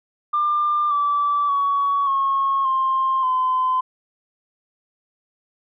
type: tone with pitch steps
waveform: sine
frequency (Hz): 1195 / 1159 / 1124 / 1090.1 / 1057.3 / 1025.4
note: D6 / D6 / C#6 / C#6 / C6 / C6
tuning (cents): +30 / -23 / +24 / -29 / +18 / -35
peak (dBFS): -16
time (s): 0.33-3.81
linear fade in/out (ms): 10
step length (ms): 580
effects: tanh soft clip ceiling -12 dBFS